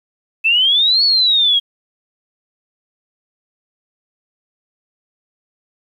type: exponential two-way sweep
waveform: sine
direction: up then down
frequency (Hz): 2600 to 4463 to 3249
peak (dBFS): -10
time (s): 0.44-1.6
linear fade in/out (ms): 20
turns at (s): 1.04
effects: 8-bit